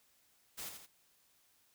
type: noise with echo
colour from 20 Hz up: white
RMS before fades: -44 dBFS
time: 0.57-0.7 s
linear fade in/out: 20 ms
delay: 84 ms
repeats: 2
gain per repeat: -6 dB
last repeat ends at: 0.868 s
effects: white hiss -71 dBFS RMS until 1.74 s